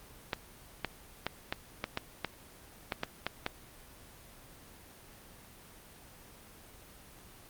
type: clicks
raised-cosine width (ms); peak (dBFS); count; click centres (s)
0.3; -15; 11; 0.332 / 0.847 / 1.266 / 1.525 / 1.841 / 1.974 / 2.247 / 2.922 / 3.034 / 3.266 / 3.464
effects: pink hiss -54 dBFS RMS until 7.49 s + Opus 24 kbps